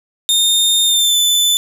sawtooth tone with pitch glide, 3650 to 3513 Hz, A#7 to A7, -37 to -3 cents, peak -8 dBFS, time 0.29-1.57 s, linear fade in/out 0 ms, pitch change -66 cents, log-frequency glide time 0.85-1.17 s, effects none

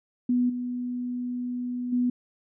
sine tone with level steps, 246.5 Hz, B3, 3 cents flat, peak -20 / -28 / -21 dBFS, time 0.29-2.1 s, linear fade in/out 5 ms, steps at 0.49 / 1.92 s, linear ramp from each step 10 ms, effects none

